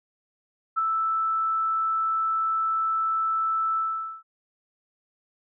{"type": "tone with ADSR envelope", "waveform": "sine", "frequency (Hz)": 1318.5, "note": "E6", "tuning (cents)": 0, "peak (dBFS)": -19, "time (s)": [0.76, 4.23], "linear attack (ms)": 23, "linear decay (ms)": 12, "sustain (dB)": -3, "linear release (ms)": 460, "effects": []}